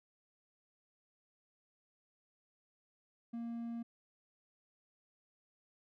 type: tone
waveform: triangle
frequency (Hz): 233.1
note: A#3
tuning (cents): 0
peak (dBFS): -37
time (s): 3.33-3.83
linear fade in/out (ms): 10
effects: none